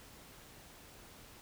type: silence
effects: pink hiss -56 dBFS RMS until 1.41 s